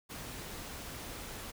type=noise; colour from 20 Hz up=pink; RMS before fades=-44 dBFS; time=0.09-1.52 s; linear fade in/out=20 ms; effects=none